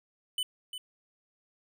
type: tone with echo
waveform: square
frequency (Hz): 3000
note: F#7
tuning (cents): +23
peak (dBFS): -29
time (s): 0.38-0.43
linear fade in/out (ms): 2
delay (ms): 350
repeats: 1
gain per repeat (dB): -9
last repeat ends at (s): 0.78
effects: none